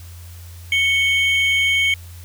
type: tone pair together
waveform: triangle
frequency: 2217 / 3135 Hz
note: C#7 / G7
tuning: 0 / -1 cents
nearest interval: tritone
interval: 599 cents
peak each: -14 / -19 dBFS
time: 0.72-1.94 s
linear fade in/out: 2 ms
effects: added 86 Hz sine -35 dBFS peak until 2.24 s + white hiss -46 dBFS RMS until 2.24 s